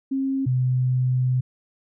sine tone pair in turn, 268.9 / 127.34 Hz, C4 / C3, +47 / -47 cents, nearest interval octave + minor second, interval 1294 cents, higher first, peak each -21 / -18 dBFS, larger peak second, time 0.11-0.46 / 0.46-1.41 s, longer second, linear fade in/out 10 ms, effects none

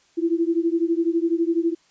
sine beating tone pair, 329.6 / 341.6 Hz, E4 / F4, 0 / -38 cents, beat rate 12 Hz, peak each -21 / -22 dBFS, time 0.17-1.75 s, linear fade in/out 20 ms, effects white hiss -60 dBFS RMS until 1.9 s + resampled to 16000 Hz

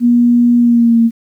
sine tone with pitch glide, 240 to 230 Hz, B3 to A#3, -49 to -23 cents, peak -6 dBFS, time 0-1.11 s, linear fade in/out 50 ms, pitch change -74 cents, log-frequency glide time 0.58-1 s, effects 8-bit

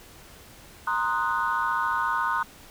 sine chord, C half-diminished seventh, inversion third, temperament equal, 932.3 / 1046.5 / 1244.5 / 1480 Hz, Bb5 / C6 / Eb6 / Gb6, 0 / 0 / 0 / 0 cents, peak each -28 dBFS, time 0.87-2.43 s, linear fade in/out 5 ms, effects tanh soft clip ceiling -15 dBFS + pink hiss -49 dBFS RMS until 2.7 s

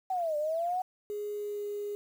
sine linear two-way sweep, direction down then up, 767 to 587.3 to 751 Hz, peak -28 dBFS, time 0.1-0.82 s, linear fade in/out 5 ms, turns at 0.37 s
sine tone with pitch glide, 415.3 to 412 Hz, G#4 to G#4, 0 to -14 cents, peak -33 dBFS, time 1.1-1.95 s, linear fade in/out 0 ms, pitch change -14 cents, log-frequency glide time 1.3-1.66 s
effects 9-bit

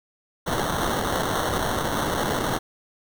violet noise with sample-and-hold, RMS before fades -25 dBFS, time 0.46-2.59 s, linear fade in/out 20 ms, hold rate 2450 Hz, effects none

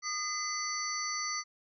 sine tone cluster, 1229 / 2032 / 4531 / 5920 Hz, D#6 / B6 / C#8 / F#8, -22 / +49 / +37 / 0 cents, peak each -38 / -39 / -38 / -37 dBFS, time 0.02-1.44 s, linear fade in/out 50 ms, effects none

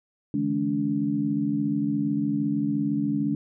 sine tone cluster, 146.4 / 163.8 / 212.3 / 286 Hz, D3 / E3 / G#3 / D4, -5 / -11 / +38 / -46 cents, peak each -32 / -34 / -27 / -25 dBFS, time 0.34-3.35 s, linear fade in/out 2 ms, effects none

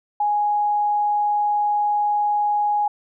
sine tone, 830.6 Hz, G#5, in tune, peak -17 dBFS, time 0.2-2.88 s, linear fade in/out 5 ms, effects none

